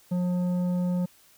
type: tone with tanh clipping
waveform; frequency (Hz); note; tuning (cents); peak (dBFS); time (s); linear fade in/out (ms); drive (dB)
sine; 178.9; F3; +42; -25; 0.11-1.06; 10; 9
effects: white hiss -58 dBFS RMS until 1.37 s